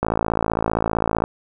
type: click train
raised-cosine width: 1 ms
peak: -5 dBFS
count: 68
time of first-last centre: 0.03-1.239 s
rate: 55.4 Hz
effects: none